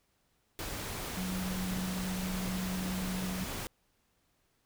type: tone in noise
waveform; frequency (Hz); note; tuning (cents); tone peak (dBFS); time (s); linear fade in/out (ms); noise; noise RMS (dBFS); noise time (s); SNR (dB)
sine; 185.3; F#3; +3; -34; 1.17-3.44; 0; pink; -39; 0.59-3.67; +2
effects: pink hiss -74 dBFS RMS until 4.65 s